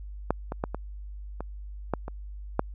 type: clicks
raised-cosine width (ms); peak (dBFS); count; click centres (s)
1; -9 / -18 / -13 / -18 / -20 / -11 / -22 / -8; 8; 0.306 / 0.521 / 0.639 / 0.746 / 1.406 / 1.937 / 2.081 / 2.594
effects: added 50 Hz sine -37 dBFS peak until 2.74 s